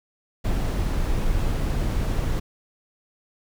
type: noise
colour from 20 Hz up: brown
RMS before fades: -23 dBFS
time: 0.44-2.4 s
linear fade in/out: 10 ms
effects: none